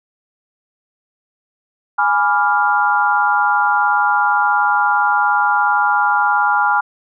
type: chord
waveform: sine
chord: G# diminished seventh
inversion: none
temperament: equal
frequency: 830.6 / 987.8 / 1174.7 / 1396.9 Hz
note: G#5 / B5 / D6 / F6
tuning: 0 / 0 / 0 / 0 cents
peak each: -16 / -19 / -22 / -16 dBFS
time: 1.98-6.81 s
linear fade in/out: 10 ms
effects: none